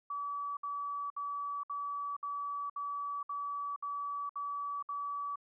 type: tone bursts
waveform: sine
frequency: 1146 Hz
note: D6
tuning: 43 cents flat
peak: -35 dBFS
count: 10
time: 0.1-5.358 s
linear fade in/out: 5 ms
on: 470 ms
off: 62 ms
effects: none